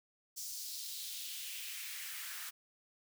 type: noise with high-pass filter sweep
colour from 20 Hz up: white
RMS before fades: -44 dBFS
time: 0.36-2.51 s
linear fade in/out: 20 ms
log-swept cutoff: 5800 to 1400 Hz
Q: 2.1
effects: none